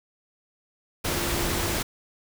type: tone in noise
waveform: sine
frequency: 346.4 Hz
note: F4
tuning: 14 cents flat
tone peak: -34 dBFS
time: 1.08-1.75 s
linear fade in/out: 10 ms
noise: pink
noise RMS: -27 dBFS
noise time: 1.04-1.83 s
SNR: -10 dB
effects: none